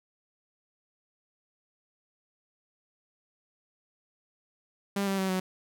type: tone with pitch steps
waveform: sawtooth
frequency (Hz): 199.1 / 194.66 / 190.33 / 186.09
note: G3 / G3 / F#3 / F#3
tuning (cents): +27 / -12 / +49 / +10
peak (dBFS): -23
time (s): 4.96-5.4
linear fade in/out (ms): 5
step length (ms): 110
effects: none